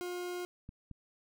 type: tone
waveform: 40% pulse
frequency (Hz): 356.4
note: F4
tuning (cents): +35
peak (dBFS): -36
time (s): 0.01-0.45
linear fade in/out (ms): 0
type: clicks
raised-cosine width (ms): 5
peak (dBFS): -33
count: 2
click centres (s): 0.691 / 0.913
effects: none